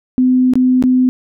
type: tone with dropouts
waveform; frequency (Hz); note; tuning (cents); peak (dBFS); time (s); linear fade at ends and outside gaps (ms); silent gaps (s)
sine; 254.5; C4; -48; -8; 0.18-1.09; 0; 0.536-0.555 / 0.825-0.838
effects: none